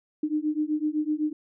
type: beating tone pair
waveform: sine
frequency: 300.5 / 308.4 Hz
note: D4 / D#4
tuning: +40 / -15 cents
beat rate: 7.9 Hz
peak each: -27 / -27 dBFS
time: 0.23-1.33 s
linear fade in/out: 5 ms
effects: none